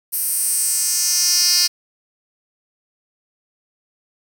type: tone with high-pass filter sweep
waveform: 10% pulse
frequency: 355.2 Hz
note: F4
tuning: 29 cents sharp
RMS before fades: -18 dBFS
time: 0.12-1.68 s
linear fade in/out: 20 ms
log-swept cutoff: 11000 to 4600 Hz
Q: 3
effects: none